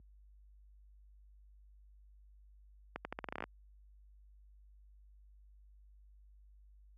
accelerating click train, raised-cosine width 0.5 ms, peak -24 dBFS, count 12, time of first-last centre 2.96-3.44 s, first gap 90 ms, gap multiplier 0.84, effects added 50 Hz sine -39 dBFS peak until 6.97 s + high-pass 150 Hz 12 dB/octave

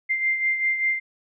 sine beating tone pair, 2093 / 2098.1 Hz, C7 / C7, 0 / +4 cents, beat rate 5.1 Hz, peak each -21 / -29 dBFS, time 0.09-1 s, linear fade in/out 20 ms, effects none

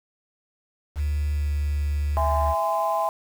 sine tone with pitch glide, 73.8 to 73.12 Hz, D2 to D2, +9 to -7 cents, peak -21 dBFS, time 0.95-2.55 s, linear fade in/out 50 ms, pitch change -16 cents, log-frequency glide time 1.36-1.47 s
sine chord, E augmented, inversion none, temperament just, 659.3 / 824.1 / 1030.1 Hz, E5 / G#5 / B#5, 0 / -14 / -27 cents, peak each -25 dBFS, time 2.17-3.09 s, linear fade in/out 0 ms
effects tanh soft clip ceiling -12 dBFS + 7-bit

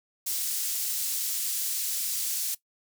pink high-pass noise, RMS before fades -30 dBFS, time 0.26-2.55 s, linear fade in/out 10 ms, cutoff 6500 Hz, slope 12 dB/octave, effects noise-tail reverb RT60 0.1 s tail -18 dB re dry

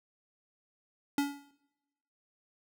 square tone with exponential decay, 283.9 Hz, C#4, 41 cents sharp, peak -25 dBFS, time 1.18-1.51 s, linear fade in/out 2 ms, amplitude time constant 71 ms, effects noise-tail reverb RT60 1.0 s tail -23 dB re dry

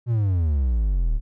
triangle exponential sweep, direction down, 123.7 to 34.97 Hz, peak -16 dBFS, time 0.06-1.21 s, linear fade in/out 50 ms, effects none

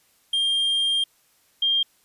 triangle / sine tone pair in turn, 3203 / 3203 Hz, G7 / G7, +37 / +37 cents, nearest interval unison, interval 0 cents, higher neither, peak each -18 dBFS, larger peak neither, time 0.33-1.04 / 1.62-1.83 s, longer first, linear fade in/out 5 ms, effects white hiss -62 dBFS RMS until 2.04 s + resampled to 32000 Hz

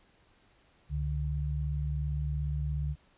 sine tone pair together, 69 / 146.21 Hz, C#2 / D3, -7 / -7 cents, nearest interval octave + minor second, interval 1300 cents, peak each -31 / -33 dBFS, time 0.89-2.96 s, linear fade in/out 50 ms, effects pink hiss -65 dBFS RMS until 3.17 s + resampled to 8000 Hz

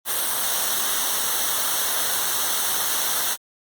white noise with comb filter, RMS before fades -23 dBFS, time 0.05-3.37 s, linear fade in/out 50 ms, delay 0.41 ms, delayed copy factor -0.7, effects Opus 32 kbps

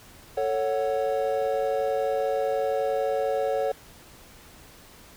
triangle chord, F# minor, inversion first, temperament just, 444 / 555 / 740 Hz, A4 / C#5 / F#5, +16 / +2 / 0 cents, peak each -26 / -24 / -28 dBFS, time 0.37-3.72 s, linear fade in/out 5 ms, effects pink hiss -50 dBFS RMS until 5.16 s

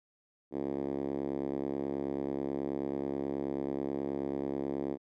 5% pulse tone with band-pass filter, 69.3 Hz, C#2, in tune, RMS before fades -35 dBFS, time 0.51-4.98 s, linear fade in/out 50 ms, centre 320 Hz, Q 2.1, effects none

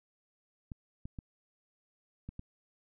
clicks, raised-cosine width 5 ms, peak -29 dBFS, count 5, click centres 0.718 / 1.055 / 1.188 / 2.29 / 2.394 s, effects none

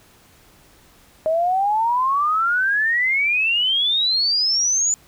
sine exponential sweep, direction up, 622.3 to 7040 Hz, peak -16 dBFS, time 1.26-4.94 s, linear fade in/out 0 ms, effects pink hiss -52 dBFS RMS until 5.07 s

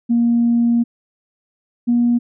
sine tone pair in turn, 235.5 / 239.1 Hz, A#3 / A#3, +18 / +44 cents, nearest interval unison, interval 26 cents, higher second, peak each -11 dBFS, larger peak neither, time 0.09-0.84 / 1.87-2.19 s, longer first, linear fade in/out 20 ms, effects tanh soft clip ceiling -7 dBFS

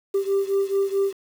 sine beating tone pair, 392 / 396.6 Hz, G4 / G4, 0 / +20 cents, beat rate 4.6 Hz, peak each -20 / -22 dBFS, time 0.14-1.13 s, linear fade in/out 10 ms, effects tanh soft clip ceiling -16 dBFS + 7-bit

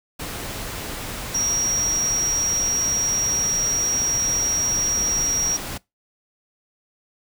sine tone in noise, 5670 Hz, F8, 25 cents sharp, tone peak -20 dBFS, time 1.34-5.57 s, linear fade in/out 10 ms, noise pink, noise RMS -31 dBFS, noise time 0.19-5.78 s, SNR +8 dB, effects noise-tail reverb RT60 0.2 s tail -23 dB re dry

